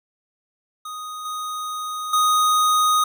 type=tone with level steps; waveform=square; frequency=1244.5 Hz; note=D#6; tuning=in tune; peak=-31 / -27 / -16 dBFS; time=0.85-3.04 s; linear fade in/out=5 ms; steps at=1.25 / 2.13 s; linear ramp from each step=5 ms; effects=none